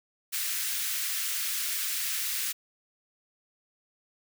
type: high-pass noise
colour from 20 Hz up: white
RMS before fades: -31 dBFS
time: 0.32-2.53 s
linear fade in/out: 20 ms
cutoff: 1500 Hz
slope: 24 dB/octave
effects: none